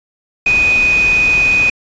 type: tone in noise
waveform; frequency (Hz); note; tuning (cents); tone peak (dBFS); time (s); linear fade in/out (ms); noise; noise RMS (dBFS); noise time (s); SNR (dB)
sine; 2489; D#7; 0; -9; 0.46-1.7; 5; pink; -24; 0.46-1.7; +12
effects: resampled to 16000 Hz